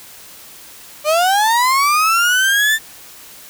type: linear sweep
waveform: 35% pulse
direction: up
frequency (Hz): 587.3 to 1794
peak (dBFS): -10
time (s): 1.04-2.79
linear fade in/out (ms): 50
effects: white hiss -39 dBFS RMS until 3.49 s